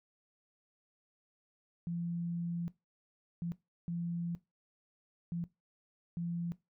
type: tone bursts at uneven times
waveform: sine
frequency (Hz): 171.1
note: F3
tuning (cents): -35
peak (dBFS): -34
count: 5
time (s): 1.87-2.68 / 3.42-3.52 / 3.88-4.35 / 5.32-5.44 / 6.17-6.52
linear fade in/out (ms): 0
effects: noise-tail reverb RT60 0.2 s tail -18 dB re dry